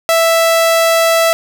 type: tone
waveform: sawtooth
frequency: 660 Hz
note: E5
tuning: 2 cents sharp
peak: -5 dBFS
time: 0.09-1.33 s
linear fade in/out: 0 ms
effects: none